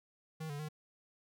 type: tone with pitch steps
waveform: square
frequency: 158.2 / 144.4 / 153.1 Hz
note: D#3 / D3 / D#3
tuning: +29 / -29 / -28 cents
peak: -40 dBFS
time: 0.4-0.688 s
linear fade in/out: 10 ms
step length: 96 ms
effects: none